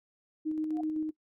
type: tone with tremolo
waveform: sine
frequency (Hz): 311.1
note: D#4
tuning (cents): 0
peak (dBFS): -28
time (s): 0.45-1.11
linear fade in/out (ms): 20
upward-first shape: square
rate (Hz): 7.8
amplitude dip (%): 30
type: tone with exponential growth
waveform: sine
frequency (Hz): 717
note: F5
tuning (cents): +45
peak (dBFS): -33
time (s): 0.69-0.81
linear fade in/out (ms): 5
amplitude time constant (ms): 24
effects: noise-tail reverb RT60 0.1 s tail -20 dB re dry